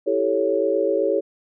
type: chord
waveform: sine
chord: A dominant seventh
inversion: second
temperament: equal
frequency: 329.6 / 392 / 440 / 554.4 Hz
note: E4 / G4 / A4 / C#5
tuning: 0 / 0 / 0 / 0 cents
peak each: -26 / -23 / -23 / -22 dBFS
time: 0.06-1.21 s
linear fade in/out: 20 ms
effects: none